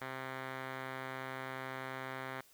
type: tone with low-pass filter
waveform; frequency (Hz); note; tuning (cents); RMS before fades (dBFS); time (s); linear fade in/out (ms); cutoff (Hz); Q
5% pulse; 131.5; C3; +9; -43; 0.01-2.41; 5; 2400; 2.9
effects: white hiss -64 dBFS RMS until 2.53 s